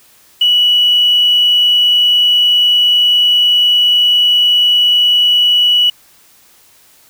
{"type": "tone with quantisation", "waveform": "sine", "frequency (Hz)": 2941, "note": "F#7", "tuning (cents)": -11, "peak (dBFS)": -7, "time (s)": [0.41, 5.9], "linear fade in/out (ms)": 5, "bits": 5, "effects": ["white hiss -47 dBFS RMS until 7.09 s"]}